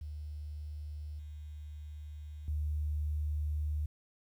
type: tone with level steps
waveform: sine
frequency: 75.2 Hz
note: D2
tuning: 42 cents sharp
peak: -39 / -42 / -31 dBFS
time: 0.01-3.86 s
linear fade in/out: 5 ms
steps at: 1.19 / 2.48 s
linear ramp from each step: 2 ms
effects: 11-bit